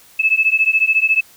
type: beating tone pair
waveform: sine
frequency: 2600 / 2614 Hz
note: E7 / E7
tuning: -24 / -15 cents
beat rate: 14 Hz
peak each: -15 dBFS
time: 0.19-1.21 s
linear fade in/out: 10 ms
effects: white hiss -47 dBFS RMS until 1.36 s